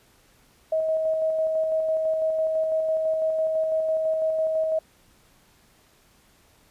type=tone with tremolo; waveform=sine; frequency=636 Hz; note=D#5; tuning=38 cents sharp; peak=-20 dBFS; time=0.72-4.79 s; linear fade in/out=5 ms; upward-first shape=square; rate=6 Hz; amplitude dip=25%; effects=pink hiss -59 dBFS RMS until 6.7 s + resampled to 32000 Hz